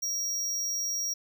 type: tone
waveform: square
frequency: 5660 Hz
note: F8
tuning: 22 cents sharp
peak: -29 dBFS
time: 0.02-1.14 s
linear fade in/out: 10 ms
effects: none